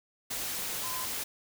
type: tone in noise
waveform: sine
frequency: 1023 Hz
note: C6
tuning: 39 cents flat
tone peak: -39 dBFS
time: 0.83-1.05 s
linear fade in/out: 10 ms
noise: white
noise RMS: -35 dBFS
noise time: 0.3-1.24 s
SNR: -7 dB
effects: none